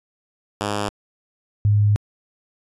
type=tone pair in turn; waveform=5% pulse / sine; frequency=103.1 / 103.76 Hz; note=G#2 / G#2; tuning=-12 / -1 cents; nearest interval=unison; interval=11 cents; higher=second; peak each=-11 / -13 dBFS; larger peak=first; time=0.61-0.89 / 1.65-1.96 s; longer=second; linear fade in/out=0 ms; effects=resampled to 24000 Hz